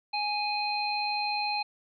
harmonic tone, 830.6 Hz, G#5, in tune, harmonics 1 / 3 / 5, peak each -30 / -33 / -33 dBFS, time 0.13-1.63 s, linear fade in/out 10 ms, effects none

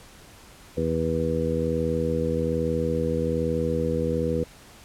harmonic tone, 81.2 Hz, E2, 26 cents flat, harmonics 1 / 2 / 3 / 4 / 5 / 6, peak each -31 / -29 / -30 / -33 / -32 / -26 dBFS, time 0.77-4.44 s, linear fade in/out 5 ms, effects pink hiss -49 dBFS RMS until 4.84 s + low-pass 12000 Hz 12 dB/octave

